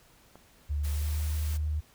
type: click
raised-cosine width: 1 ms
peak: -35 dBFS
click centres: 0.356 s
type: tone with pitch glide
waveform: sine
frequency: 73.1 to 76.03 Hz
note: D2 to D#2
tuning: -7 to -39 cents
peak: -27 dBFS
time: 0.69-1.81 s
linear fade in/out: 20 ms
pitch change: +68 cents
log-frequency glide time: 0.88-1.17 s
type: noise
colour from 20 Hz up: white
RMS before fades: -44 dBFS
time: 0.83-1.58 s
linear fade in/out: 20 ms
effects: pink hiss -60 dBFS RMS until 1.94 s